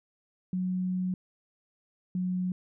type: tone pair in turn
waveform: sine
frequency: 183.7 / 182.54 Hz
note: F#3 / F#3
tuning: -12 / -23 cents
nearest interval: unison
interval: 11 cents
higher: first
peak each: -27 dBFS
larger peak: neither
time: 0.53-1.14 / 2.15-2.52 s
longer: first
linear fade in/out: 2 ms
effects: none